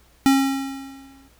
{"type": "tone with exponential decay", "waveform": "square", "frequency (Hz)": 271.4, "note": "C#4", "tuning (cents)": -36, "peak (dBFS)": -12, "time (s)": [0.26, 1.28], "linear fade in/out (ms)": 0, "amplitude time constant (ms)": 220, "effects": ["added 60 Hz sine -57 dBFS peak until 1.39 s", "pink hiss -57 dBFS RMS until 1.39 s"]}